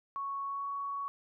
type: tone with pitch glide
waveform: sine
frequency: 1108.7 to 1119 Hz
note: C#6 to C#6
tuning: 0 to +16 cents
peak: -34 dBFS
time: 0.16-1.08 s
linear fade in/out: 0 ms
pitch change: +16 cents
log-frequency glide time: 0.45-0.67 s
effects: none